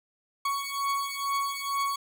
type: beating tone pair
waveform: 40% pulse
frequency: 1113 / 1115.2 Hz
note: C#6 / C#6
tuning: +7 / +10 cents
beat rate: 2.2 Hz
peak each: -30 dBFS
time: 0.45-1.96 s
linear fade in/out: 5 ms
effects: none